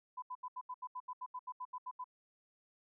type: tone bursts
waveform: sine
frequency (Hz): 1003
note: B5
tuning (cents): +26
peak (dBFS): -40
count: 15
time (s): 0.17-2.043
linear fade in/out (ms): 10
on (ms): 53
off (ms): 77
effects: none